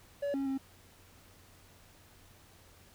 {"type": "tone with pitch steps", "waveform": "triangle", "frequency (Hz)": [569, 274.1, 268.7], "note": ["C#5", "C#4", "C4"], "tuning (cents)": [45, -19, 46], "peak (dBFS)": -29, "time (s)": [0.22, 0.58], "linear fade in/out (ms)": 10, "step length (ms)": 120, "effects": ["added 92 Hz sine -63 dBFS peak until 2.94 s", "pink hiss -60 dBFS RMS until 2.94 s"]}